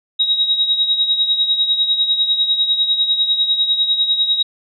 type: tone with tremolo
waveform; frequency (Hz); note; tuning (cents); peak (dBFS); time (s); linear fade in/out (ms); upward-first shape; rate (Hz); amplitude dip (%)
sine; 3807; A#7; +36; -10; 0.19-4.43; 10; triangle; 10; 70
effects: none